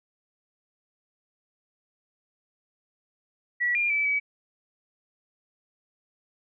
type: tone with pitch steps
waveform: sine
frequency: 1939 / 2404 / 2309 / 2279 Hz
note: B6 / D7 / D7 / C#7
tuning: -32 / +40 / -30 / +47 cents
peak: -22 dBFS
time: 3.6-4.2 s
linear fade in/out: 20 ms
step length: 150 ms
effects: none